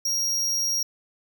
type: tone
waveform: 45% pulse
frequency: 5630 Hz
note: F8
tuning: 13 cents sharp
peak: -23 dBFS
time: 0.05-0.83 s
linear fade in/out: 5 ms
effects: none